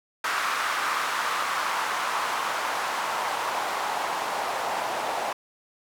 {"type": "noise with band-pass filter sweep", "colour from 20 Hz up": "white", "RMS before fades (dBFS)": -28, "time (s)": [0.24, 5.33], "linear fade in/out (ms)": 5, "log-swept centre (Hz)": [1300, 750], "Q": 2.2, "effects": []}